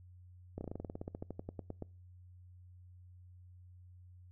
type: slowing click train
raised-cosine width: 2 ms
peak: -28 dBFS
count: 20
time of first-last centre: 0.58-1.823 s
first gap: 30 ms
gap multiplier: 1.08
effects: noise-tail reverb RT60 0.4 s tail -25 dB re dry + added 90 Hz sine -54 dBFS peak until 4.31 s